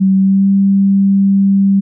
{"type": "tone with pitch glide", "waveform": "sine", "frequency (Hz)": [191.7, 196.41], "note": ["G3", "G3"], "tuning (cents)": [-38, 4], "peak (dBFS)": -7, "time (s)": [0, 1.81], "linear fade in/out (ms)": 20, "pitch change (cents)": 42, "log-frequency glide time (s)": [0.16, 0.48], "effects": []}